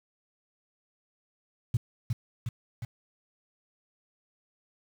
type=tone with echo; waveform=sine; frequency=116.7 Hz; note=A#2; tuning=2 cents sharp; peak=-20 dBFS; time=1.74-1.77 s; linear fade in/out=5 ms; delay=360 ms; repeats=3; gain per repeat=-4 dB; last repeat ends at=2.85 s; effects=tanh soft clip ceiling -16 dBFS + 8-bit